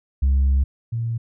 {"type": "tone pair in turn", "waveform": "sine", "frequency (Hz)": [67.6, 115.64], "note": ["C#2", "A#2"], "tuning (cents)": [-43, -13], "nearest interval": "major sixth", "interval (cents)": 930, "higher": "second", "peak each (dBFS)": [-12, -21], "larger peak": "first", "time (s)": [[0.22, 0.64], [0.92, 1.18]], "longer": "first", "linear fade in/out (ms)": 10, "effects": ["tanh soft clip ceiling -13 dBFS"]}